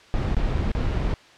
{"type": "noise with dropouts", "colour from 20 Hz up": "brown", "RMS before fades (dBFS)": -23, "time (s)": [0.14, 1.14], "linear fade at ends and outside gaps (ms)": 0, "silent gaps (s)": [[0.347, 0.367], [0.575, 0.581], [0.717, 0.75]], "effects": ["white hiss -50 dBFS RMS until 1.37 s", "low-pass 4000 Hz 12 dB/octave"]}